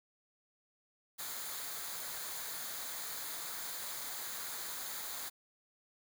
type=noise with comb filter; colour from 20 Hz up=white; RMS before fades=-42 dBFS; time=1.18-5.3 s; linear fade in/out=20 ms; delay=0.36 ms; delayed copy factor=-0.55; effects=none